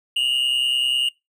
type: tone pair together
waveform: triangle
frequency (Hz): 2827 / 2957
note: F7 / F#7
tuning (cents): +20 / -2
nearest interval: minor second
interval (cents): 78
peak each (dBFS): -18 / -22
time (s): 0.16-1.09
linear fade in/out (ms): 5
effects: noise-tail reverb RT60 0.2 s tail -23 dB re dry